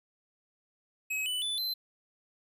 square tone with pitch steps, 2554 / 2985 / 3489 / 4078 Hz, D#7 / F#7 / A7 / C8, +45 / +15 / -15 / -45 cents, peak -31 dBFS, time 1.1-1.74 s, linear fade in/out 10 ms, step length 160 ms, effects none

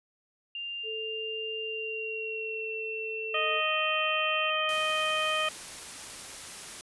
sine tone with pitch glide, 2794 to 2702 Hz, F7 to E7, 0 to +42 cents, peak -34 dBFS, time 0.55-4.5 s, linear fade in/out 2 ms, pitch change -58 cents, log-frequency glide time 1.6-2.75 s
sine tone, 440 Hz, A4, in tune, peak -36 dBFS, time 0.83-3.62 s, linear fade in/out 50 ms
harmonic tone, 622.3 Hz, D#5, in tune, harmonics 1 / 2 / 3 / 4 / 5, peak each -33 / -31 / -36 / -32 / -32 dBFS, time 3.34-5.49 s, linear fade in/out 5 ms
white noise, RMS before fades -42 dBFS, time 4.69-6.81 s, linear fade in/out 0 ms
effects resampled to 24000 Hz

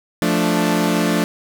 sawtooth chord, D minor, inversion first, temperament equal, 174.61 / 220 / 293.7 Hz, F3 / A3 / D4, 0 / 0 / 0 cents, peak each -16 dBFS, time 0.22-1.24 s, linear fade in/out 0 ms, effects none

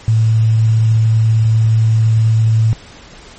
sine tone with quantisation, 111.3 Hz, A2, 20 cents sharp, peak -8 dBFS, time 0.08-2.73 s, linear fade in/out 0 ms, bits 6, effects pink hiss -38 dBFS RMS until 3.38 s + MP3 32 kbps

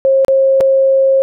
sine tone with dropouts, 537 Hz, C5, 45 cents sharp, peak -7 dBFS, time 0.05-1.22 s, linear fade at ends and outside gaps 0 ms, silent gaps 0.248-0.282 / 0.605-0.609 s, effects none

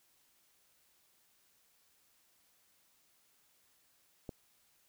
click, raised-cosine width 2 ms, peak -28 dBFS, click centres 4.292 s, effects white hiss -71 dBFS RMS until 4.88 s

